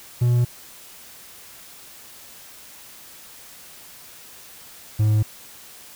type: tone pair in turn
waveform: triangle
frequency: 121.5 / 107.29 Hz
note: B2 / A2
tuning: -28 / -43 cents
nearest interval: major second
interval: 215 cents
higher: first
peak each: -13 dBFS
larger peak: neither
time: 0.21-0.45 / 4.99-5.23 s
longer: neither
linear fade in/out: 10 ms
effects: white hiss -44 dBFS RMS until 5.95 s